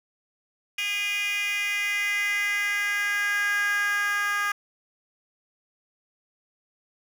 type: tone with high-pass filter sweep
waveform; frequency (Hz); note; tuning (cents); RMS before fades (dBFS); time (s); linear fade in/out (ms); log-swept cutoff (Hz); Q
10% pulse; 408.6; G#4; -28; -26; 0.78-4.52; 5; 2600 to 1400; 4.9
effects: none